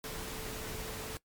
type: tone in noise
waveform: sine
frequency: 440 Hz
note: A4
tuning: in tune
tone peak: -46 dBFS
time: 0.04-1.17 s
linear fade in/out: 0 ms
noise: pink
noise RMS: -41 dBFS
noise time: 0.04-1.17 s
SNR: -8 dB
effects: noise-tail reverb RT60 0.1 s tail -20 dB re dry + MP3 96 kbps